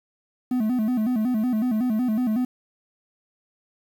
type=tone with vibrato; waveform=triangle; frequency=233.1 Hz; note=A#3; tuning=in tune; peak=-18 dBFS; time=0.51-2.45 s; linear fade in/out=5 ms; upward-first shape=square; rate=5.4 Hz; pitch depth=130 cents each way; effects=8-bit